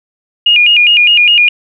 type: tone with vibrato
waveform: sine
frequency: 2637 Hz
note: E7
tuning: in tune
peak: -4 dBFS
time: 0.46-1.49 s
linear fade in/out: 5 ms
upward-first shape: square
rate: 4.9 Hz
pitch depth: 140 cents each way
effects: none